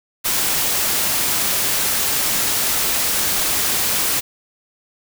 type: noise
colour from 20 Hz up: white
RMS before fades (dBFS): -19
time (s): 0.24-4.21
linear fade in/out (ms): 20
effects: none